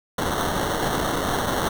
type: noise with sample-and-hold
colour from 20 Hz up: violet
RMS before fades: -24 dBFS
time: 0.18-1.69 s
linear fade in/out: 5 ms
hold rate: 2450 Hz
effects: none